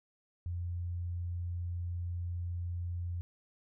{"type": "tone", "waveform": "sine", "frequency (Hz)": 87.31, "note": "F2", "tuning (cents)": 0, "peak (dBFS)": -34, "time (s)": [0.46, 3.21], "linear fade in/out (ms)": 0, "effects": []}